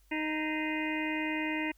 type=harmonic tone with a mistuned harmonic; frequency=310 Hz; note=D#4; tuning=6 cents flat; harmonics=1 / 2 / 3 / 5 / 6 / 7 / 8 / 9; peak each=-33 / -43 / -40 / -46 / -41 / -38 / -39 / -44 dBFS; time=0.11-1.72 s; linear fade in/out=10 ms; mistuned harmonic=7; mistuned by=-82 cents; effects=added 50 Hz sine -61 dBFS peak until 1.77 s + white hiss -70 dBFS RMS until 1.77 s